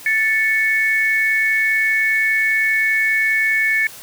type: tone pair together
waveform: sine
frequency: 1760 / 2215 Hz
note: A6 / C#7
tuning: 0 / -2 cents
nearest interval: major third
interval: 398 cents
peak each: -17 dBFS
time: 0.06-3.87 s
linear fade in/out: 2 ms
effects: white hiss -38 dBFS RMS until 4.02 s